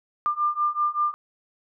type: beating tone pair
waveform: sine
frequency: 1194 / 1199.2 Hz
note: D6 / D6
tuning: +28 / +36 cents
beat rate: 5.2 Hz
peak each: -25 / -24 dBFS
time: 0.26-1.14 s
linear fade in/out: 0 ms
effects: none